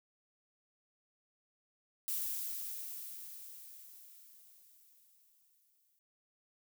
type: noise with exponential decay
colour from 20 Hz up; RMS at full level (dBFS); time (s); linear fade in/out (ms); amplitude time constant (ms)
violet; -36; 2.08-5.99; 0; 850
effects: none